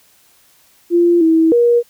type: tone with pitch steps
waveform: sine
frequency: 345.1 / 324 / 475.8 Hz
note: F4 / E4 / A#4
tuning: -21 / -30 / +35 cents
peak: -8 dBFS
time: 0.9-1.83 s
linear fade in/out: 50 ms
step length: 310 ms
effects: white hiss -52 dBFS RMS until 1.89 s